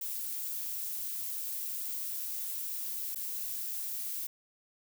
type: noise with dropouts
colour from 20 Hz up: violet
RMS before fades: -37 dBFS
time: 0.01-4.27 s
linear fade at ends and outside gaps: 5 ms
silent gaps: 3.148-3.157 s
effects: none